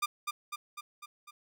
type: tone with echo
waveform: sawtooth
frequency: 1200 Hz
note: D6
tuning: 37 cents sharp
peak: -24 dBFS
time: 0.02-0.06 s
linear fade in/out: 10 ms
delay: 250 ms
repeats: 5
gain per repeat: -4 dB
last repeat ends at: 1.31 s
effects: none